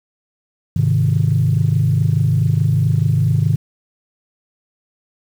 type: chord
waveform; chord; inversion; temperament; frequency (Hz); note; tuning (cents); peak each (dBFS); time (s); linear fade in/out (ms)
sine; Ab major; none; equal; 103.83 / 130.81 / 155.56; Ab2 / C3 / Eb3; 0 / 0 / 0; -16; 0.76-3.56; 5
effects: tanh soft clip ceiling -5 dBFS + 7-bit